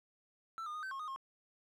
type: tone with pitch steps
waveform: triangle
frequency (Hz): 1332 / 1216 / 1237 / 1540 / 1082 / 1237 / 1073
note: E6 / D#6 / D#6 / G6 / C#6 / D#6 / C6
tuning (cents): +18 / -40 / -10 / -31 / -42 / -10 / +43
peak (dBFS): -38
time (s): 0.58-1.161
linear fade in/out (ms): 0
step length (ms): 83
effects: none